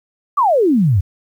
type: exponential sweep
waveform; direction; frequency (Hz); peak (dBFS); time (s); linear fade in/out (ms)
sine; down; 1214 to 84.3; -10; 0.37-1.01; 10
effects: 8-bit